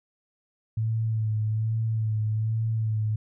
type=tone with vibrato; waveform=sine; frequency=110 Hz; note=A2; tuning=in tune; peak=-23 dBFS; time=0.77-3.16 s; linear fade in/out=5 ms; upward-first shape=sine; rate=1.2 Hz; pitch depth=34 cents each way; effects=none